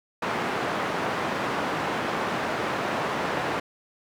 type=band-pass noise; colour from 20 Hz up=white; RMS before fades=-28 dBFS; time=0.22-3.6 s; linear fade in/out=5 ms; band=140 to 1300 Hz; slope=12 dB/octave; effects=none